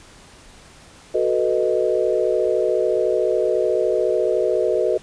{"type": "chord", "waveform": "sine", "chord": "B dominant seventh", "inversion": "second", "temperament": "equal", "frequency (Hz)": [370, 440, 493.9, 622.3], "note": ["F#4", "A4", "B4", "D#5"], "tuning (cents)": [0, 0, 0, 0], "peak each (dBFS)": -22, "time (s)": [1.14, 4.98], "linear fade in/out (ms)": 10, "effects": ["pink hiss -46 dBFS RMS until 5.02 s", "resampled to 22050 Hz"]}